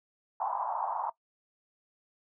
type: band-pass noise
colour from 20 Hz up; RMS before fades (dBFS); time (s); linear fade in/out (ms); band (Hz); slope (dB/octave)
white; -33; 0.4-1.1; 5; 760 to 1000; 48
effects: noise-tail reverb RT60 0.1 s tail -19 dB re dry